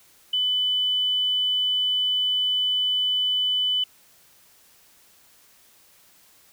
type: tone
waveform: sine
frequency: 3000 Hz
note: F#7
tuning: 23 cents sharp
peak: -20 dBFS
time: 0.33-3.84 s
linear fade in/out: 5 ms
effects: white hiss -56 dBFS RMS until 6.52 s